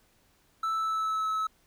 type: tone with pitch glide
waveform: triangle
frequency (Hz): 1318.5 to 1295.8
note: E6 to E6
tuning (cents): 0 to -30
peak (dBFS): -25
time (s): 0.63-1.47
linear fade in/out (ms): 5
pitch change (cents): -30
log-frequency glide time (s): 0.74-1.28
effects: pink hiss -66 dBFS RMS until 1.66 s